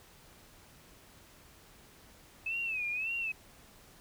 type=tone with vibrato; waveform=sine; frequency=2579 Hz; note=E7; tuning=39 cents flat; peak=-32 dBFS; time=2.46-3.32 s; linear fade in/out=5 ms; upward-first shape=sine; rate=1.8 Hz; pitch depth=120 cents each way; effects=pink hiss -58 dBFS RMS until 4 s